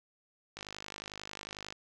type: click train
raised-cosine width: 0.2 ms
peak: -24 dBFS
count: 60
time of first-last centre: 0.57-1.725 s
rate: 51.1 Hz
effects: none